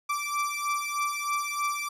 30% pulse beating tone pair, 1167 / 1170.2 Hz, D6 / D6, -11 / -7 cents, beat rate 3.2 Hz, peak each -28 dBFS, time 0.09-1.89 s, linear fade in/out 10 ms, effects resampled to 32000 Hz

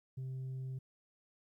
sine tone, 130.81 Hz, C3, in tune, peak -36 dBFS, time 0.17-0.79 s, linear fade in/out 10 ms, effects tanh soft clip ceiling -38 dBFS + 13-bit

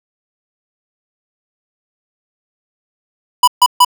square tone bursts, 987.8 Hz, B5, in tune, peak -5 dBFS, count 3, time 3.43-3.848 s, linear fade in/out 5 ms, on 46 ms, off 140 ms, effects none

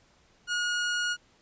sawtooth tone, 1442 Hz, F#6, 45 cents flat, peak -23 dBFS, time 0.47-1.17 s, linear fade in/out 50 ms, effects pink hiss -63 dBFS RMS until 1.41 s + resampled to 16000 Hz

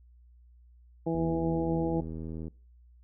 harmonic tone, 164.81 Hz, E3, in tune, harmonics 1 / 2 / 3 / 4 / 5, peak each -32 / -30 / -33 / -39 / -39 dBFS, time 1.06-2.01 s, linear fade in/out 10 ms
click train, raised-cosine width 3 ms, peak -27 dBFS, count 108, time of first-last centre 1.15-2.481 s, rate 80.4 Hz
effects noise-tail reverb RT60 0.4 s tail -23 dB re dry + added 60 Hz sine -54 dBFS peak until 3.03 s

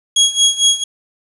25% pulse tone with tremolo, 3310 Hz, G#7, 6 cents flat, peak -4 dBFS, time 0.16-0.84 s, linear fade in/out 5 ms, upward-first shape sine, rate 4.4 Hz, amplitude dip 85%, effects resampled to 24000 Hz + 7-bit

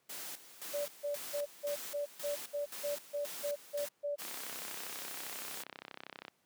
white noise with tremolo, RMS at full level -44 dBFS, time 0.09-3.89 s, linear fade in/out 10 ms, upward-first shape square, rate 1.9 Hz, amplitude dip 75%
sine tone bursts, 579 Hz, D5, 25 cents flat, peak -33 dBFS, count 12, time 0.73-4.16 s, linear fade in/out 20 ms, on 130 ms, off 170 ms
white noise, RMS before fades -44 dBFS, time 4.18-5.64 s, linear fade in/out 20 ms
click train, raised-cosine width 0.3 ms, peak -28 dBFS, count 68, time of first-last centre 4.22-6.282 s, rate 32.5 Hz
effects pink hiss -74 dBFS RMS until 6.45 s + high-pass 200 Hz 12 dB/octave

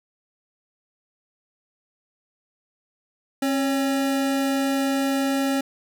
square tone pair together, 270.3 / 559 Hz, C#4 / C#5, -44 / +14 cents, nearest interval octave + minor second, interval 1258 cents, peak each -22 / -29 dBFS, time 3.42-5.61 s, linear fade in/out 5 ms, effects none

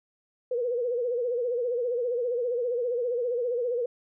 sine tone with vibrato, 484.9 Hz, B4, 32 cents flat, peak -25 dBFS, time 0.51-3.86 s, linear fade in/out 5 ms, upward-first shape sine, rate 15 Hz, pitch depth 83 cents each way, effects none

